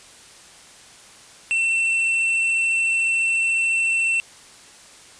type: tone with tanh clipping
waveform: sine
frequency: 2693 Hz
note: E7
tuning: 36 cents sharp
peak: -19 dBFS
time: 1.51-4.2 s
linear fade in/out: 0 ms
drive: 7 dB
effects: white hiss -46 dBFS RMS until 5.19 s + resampled to 22050 Hz